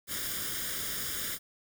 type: noise with comb filter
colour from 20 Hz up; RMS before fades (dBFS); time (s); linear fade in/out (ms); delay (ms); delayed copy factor
white; -35; 0.07-1.39; 50; 0.58; +0.7
effects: none